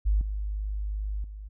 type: tone with level steps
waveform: sine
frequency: 51.3 Hz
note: G#1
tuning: 21 cents flat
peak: -20 / -28 / -37 dBFS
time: 0.05-1.49 s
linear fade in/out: 20 ms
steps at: 0.21 / 1.24 s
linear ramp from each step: 2 ms
effects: none